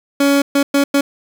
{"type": "tone bursts at uneven times", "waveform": "30% pulse", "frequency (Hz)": 280.7, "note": "C#4", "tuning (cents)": 22, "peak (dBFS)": -8, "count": 4, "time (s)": [[0.2, 0.42], [0.55, 0.63], [0.74, 0.84], [0.94, 1.01]], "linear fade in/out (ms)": 5, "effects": []}